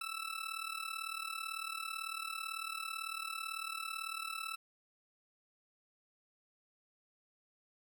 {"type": "tone with amplitude modulation", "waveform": "20% pulse", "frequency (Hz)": 1318.5, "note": "E6", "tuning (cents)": 0, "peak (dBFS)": -31, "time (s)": [0.01, 4.56], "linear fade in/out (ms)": 5, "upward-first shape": "sine", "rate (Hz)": 38, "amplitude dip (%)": 80, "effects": ["12-bit"]}